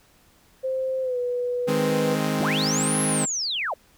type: tone with pitch glide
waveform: sine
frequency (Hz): 523.3 to 491.1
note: C5 to B4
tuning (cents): 0 to -10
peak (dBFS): -23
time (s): 0.63-2.16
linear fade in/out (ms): 20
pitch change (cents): -110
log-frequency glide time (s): 1.02-1.18
type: chord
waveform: sawtooth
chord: Ab major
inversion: second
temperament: equal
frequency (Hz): 155.56 / 207.7 / 261.6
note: Eb3 / Ab3 / C4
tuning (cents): 0 / 0 / 0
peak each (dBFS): -23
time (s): 1.67-3.26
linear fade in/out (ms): 20
type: linear two-way sweep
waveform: sine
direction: up then down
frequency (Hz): 82.41 to 11175 to 483.2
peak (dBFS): -24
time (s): 2.4-3.74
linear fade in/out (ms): 5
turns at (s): 3.01
effects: pink hiss -58 dBFS RMS until 3.97 s